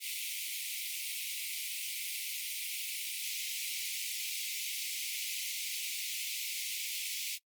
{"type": "high-pass noise", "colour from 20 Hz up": "pink", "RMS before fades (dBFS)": -38, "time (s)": [0, 7.39], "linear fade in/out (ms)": 50, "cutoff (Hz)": 2100, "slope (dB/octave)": 96, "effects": ["noise-tail reverb RT60 0.1 s tail -22 dB re dry", "Opus 32 kbps"]}